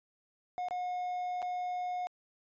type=tone with dropouts; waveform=triangle; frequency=722 Hz; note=F#5; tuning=43 cents flat; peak=-31 dBFS; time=0.58-2.07 s; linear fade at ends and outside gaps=0 ms; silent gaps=0.685-0.709 / 1.419-1.426 s; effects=resampled to 16000 Hz